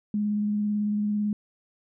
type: tone with vibrato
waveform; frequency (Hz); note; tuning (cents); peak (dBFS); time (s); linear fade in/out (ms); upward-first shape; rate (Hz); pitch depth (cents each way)
sine; 208.5; G#3; +7; -23; 0.14-1.33; 2; square; 18; 12
effects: none